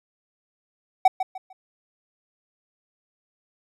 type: tone with echo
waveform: triangle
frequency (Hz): 755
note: F#5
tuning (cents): +35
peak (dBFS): -8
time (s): 1.05-1.08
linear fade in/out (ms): 5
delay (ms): 150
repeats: 3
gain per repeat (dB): -11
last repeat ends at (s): 1.53
effects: none